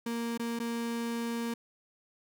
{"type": "tone with dropouts", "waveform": "35% pulse", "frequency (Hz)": 233.1, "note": "A#3", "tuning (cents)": 0, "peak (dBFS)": -30, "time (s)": [0.06, 1.54], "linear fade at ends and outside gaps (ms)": 5, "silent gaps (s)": [[0.376, 0.395], [0.591, 0.599]], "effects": []}